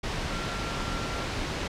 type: tone in noise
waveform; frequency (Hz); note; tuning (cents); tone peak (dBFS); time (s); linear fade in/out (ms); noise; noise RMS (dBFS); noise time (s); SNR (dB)
sine; 1368; F6; -36; -39; 0.3-1.25; 10; pink; -31; 0.03-1.68; -11
effects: low-pass 5000 Hz 12 dB/octave